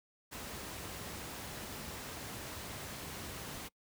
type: noise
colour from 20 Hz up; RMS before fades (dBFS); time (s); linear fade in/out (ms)
pink; -44; 0.31-3.69; 20
effects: noise-tail reverb RT60 0.1 s tail -24 dB re dry + high-pass 60 Hz 12 dB/octave